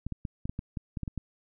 clicks, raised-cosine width 5 ms, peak -21 dBFS, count 11, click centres 0.066 / 0.123 / 0.252 / 0.455 / 0.495 / 0.591 / 0.772 / 0.972 / 1.033 / 1.078 / 1.177 s, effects none

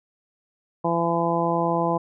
harmonic tone, 168.8 Hz, E3, 41 cents sharp, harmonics 1 / 2 / 3 / 4 / 5 / 6, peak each -27 / -27 / -27 / -27 / -27 / -27 dBFS, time 0.84-1.98 s, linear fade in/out 10 ms, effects none

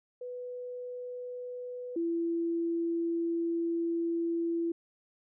sine tone pair in turn, 495 / 336 Hz, B4 / E4, +4 / +33 cents, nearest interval perfect fifth, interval 671 cents, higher first, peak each -37 / -28 dBFS, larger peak second, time 0.21-1.96 / 1.96-4.72 s, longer second, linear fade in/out 5 ms, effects none

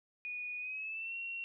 sine tone with pitch glide, 2464 to 2734 Hz, D#7 to F7, -17 to -37 cents, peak -38 dBFS, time 0.25-1.44 s, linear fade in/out 0 ms, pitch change +180 cents, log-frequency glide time 0.58-1.15 s, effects none

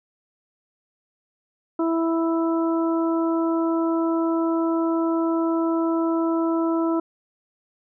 harmonic tone, 329.6 Hz, E4, in tune, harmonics 1 / 2 / 3 / 4, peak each -20 / -29 / -31 / -32 dBFS, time 1.79-7 s, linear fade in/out 5 ms, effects none

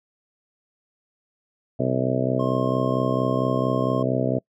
harmonic tone, 64.4 Hz, C2, 27 cents flat, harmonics 2 / 3 / 4 / 5 / 6 / 7 / 8 / 9 / 10, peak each -26 / -31 / -26 / -32 / -31 / -29 / -32 / -29 / -28 dBFS, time 1.79-4.39 s, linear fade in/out 10 ms
triangle tone, 1068 Hz, C6, 35 cents sharp, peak -28 dBFS, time 2.39-4.03 s, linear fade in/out 10 ms
effects noise-tail reverb RT60 0.1 s tail -25 dB re dry

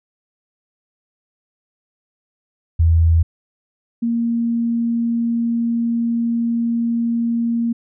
sine tone pair in turn, 82.41 / 233.1 Hz, E2 / A#3, 0 / 0 cents, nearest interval octave + tritone, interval 1800 cents, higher second, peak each -10 / -16 dBFS, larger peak first, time 2.79-3.23 / 4.02-7.73 s, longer second, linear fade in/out 10 ms, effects none

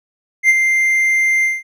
triangle tone with ADSR envelope, 2093 Hz, C7, in tune, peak -4 dBFS, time 0.43-1.63 s, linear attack 62 ms, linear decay 35 ms, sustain -6 dB, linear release 190 ms, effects none

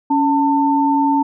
sine tone pair together, 280 / 894.6 Hz, C#4 / A5, +18 / +28 cents, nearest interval octave + minor sixth, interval 2010 cents, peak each -15 dBFS, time 0.1-1.23 s, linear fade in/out 10 ms, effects none

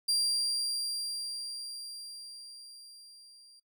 35% pulse tone with level ramp, 4757 Hz, D8, 21 cents sharp, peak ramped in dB -24 to -54 dBFS, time 0.08-3.6 s, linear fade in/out 10 ms, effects noise-tail reverb RT60 0.1 s tail -24 dB re dry

